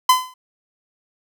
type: tone with exponential decay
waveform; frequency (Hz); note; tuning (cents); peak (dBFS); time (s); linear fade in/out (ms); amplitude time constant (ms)
45% pulse; 1018; C6; -48; -7; 0.09-0.34; 5; 54
effects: none